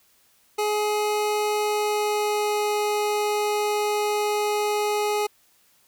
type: tone with pitch glide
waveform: 25% pulse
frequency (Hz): 420.4 to 418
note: G#4 to G#4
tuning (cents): +21 to +11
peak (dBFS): -18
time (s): 0.58-5.27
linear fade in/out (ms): 10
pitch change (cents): -10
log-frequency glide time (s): 1.57-2.7
effects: white hiss -61 dBFS RMS until 5.87 s